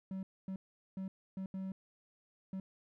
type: tone bursts at uneven times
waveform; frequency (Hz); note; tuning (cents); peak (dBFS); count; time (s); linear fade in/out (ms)
triangle; 190.5; G3; -49; -36; 6; 0.11-0.23 / 0.48-0.56 / 0.97-1.08 / 1.37-1.46 / 1.54-1.72 / 2.53-2.6; 2
effects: none